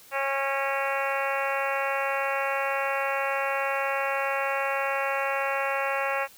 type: harmonic tone with a mistuned harmonic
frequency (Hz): 273.7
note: C#4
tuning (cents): -22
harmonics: 2 / 3 / 4 / 5 / 6 / 7 / 8 / 9 / 10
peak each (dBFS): -30 / -32 / -33 / -34 / -35 / -35 / -36 / -37 / -37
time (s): 0.11-6.28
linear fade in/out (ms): 50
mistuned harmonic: 8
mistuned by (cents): +34
effects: white hiss -52 dBFS RMS until 6.37 s